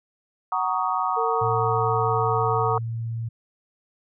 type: chord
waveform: sine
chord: D# minor seventh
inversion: first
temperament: just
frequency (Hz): 746.7 / 933.4 / 1120.1 / 1244.5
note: F#5 / A#5 / C#6 / D#6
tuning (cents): +16 / +2 / +18 / 0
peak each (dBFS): -27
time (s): 0.52-2.78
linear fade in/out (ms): 2
type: tone with pitch glide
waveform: sine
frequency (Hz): 456 to 451.5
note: A#4 to A4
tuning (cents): -38 to +45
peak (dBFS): -25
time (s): 1.16-2.79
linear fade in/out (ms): 20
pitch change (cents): -17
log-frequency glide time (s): 1.29-1.89
type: tone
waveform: sine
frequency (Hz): 114.6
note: A#2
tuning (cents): -29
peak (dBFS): -26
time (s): 1.41-3.29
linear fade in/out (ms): 10
effects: none